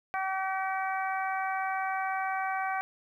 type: harmonic tone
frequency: 382 Hz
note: G4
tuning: 45 cents flat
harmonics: 2 / 3 / 4 / 5 / 6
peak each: -31 / -36 / -36 / -41 / -40 dBFS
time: 0.14-2.81 s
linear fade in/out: 0 ms
effects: 11-bit